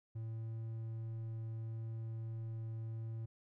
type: tone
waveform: triangle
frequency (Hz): 112.6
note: A2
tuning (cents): +40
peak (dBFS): -38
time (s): 0.15-3.26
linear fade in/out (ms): 10
effects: none